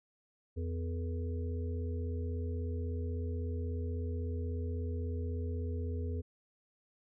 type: harmonic tone with a mistuned harmonic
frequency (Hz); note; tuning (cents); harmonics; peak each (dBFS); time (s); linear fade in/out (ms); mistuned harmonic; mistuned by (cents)
84.5; E2; +43; 1 / 3 / 5 / 6; -34 / -44 / -45 / -48; 0.56-6.22; 20; 6; -99
effects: none